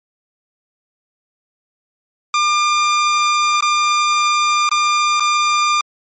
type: tone with dropouts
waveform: sawtooth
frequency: 1199 Hz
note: D6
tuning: 36 cents sharp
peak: -9 dBFS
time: 2.34-5.81 s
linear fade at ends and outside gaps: 2 ms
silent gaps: 3.607-3.624 / 4.691-4.714 / 5.198-5.204 s
effects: MP3 32 kbps